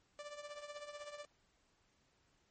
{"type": "tone with tremolo", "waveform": "sawtooth", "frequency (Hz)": 587.3, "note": "D5", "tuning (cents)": 0, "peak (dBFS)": -40, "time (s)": [0.19, 1.25], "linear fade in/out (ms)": 0, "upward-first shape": "triangle", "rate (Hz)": 16, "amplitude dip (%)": 75, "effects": ["pink hiss -75 dBFS RMS until 2.5 s", "MP3 32 kbps"]}